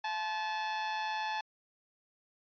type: tone with amplitude modulation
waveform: sawtooth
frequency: 866 Hz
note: A5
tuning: 28 cents flat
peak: -27 dBFS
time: 0.04-1.41 s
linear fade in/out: 5 ms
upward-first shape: sine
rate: 182 Hz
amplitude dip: 45%
effects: resampled to 11025 Hz